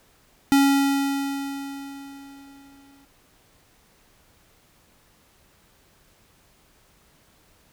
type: tone with exponential decay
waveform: square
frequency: 277.2 Hz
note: C#4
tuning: in tune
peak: -14 dBFS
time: 0.52-3.05 s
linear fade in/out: 0 ms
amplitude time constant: 550 ms
effects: pink hiss -59 dBFS RMS until 7.72 s